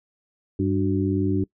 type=harmonic tone with a mistuned harmonic; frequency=98 Hz; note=G2; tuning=in tune; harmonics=1 / 2 / 3 / 4; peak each=-25 / -27 / -23 / -27 dBFS; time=0.59-1.44 s; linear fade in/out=5 ms; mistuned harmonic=4; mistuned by=-91 cents; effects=noise-tail reverb RT60 0.1 s tail -23 dB re dry